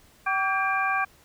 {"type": "tone cluster", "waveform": "sine", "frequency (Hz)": [770, 1149, 1599, 2384], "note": ["G5", "D6", "G6", "D7"], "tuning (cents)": [-31, -38, 34, 25], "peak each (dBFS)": [-28, -27, -27, -30], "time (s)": [0.26, 1.05], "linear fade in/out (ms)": 10, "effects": ["pink hiss -57 dBFS RMS until 1.24 s"]}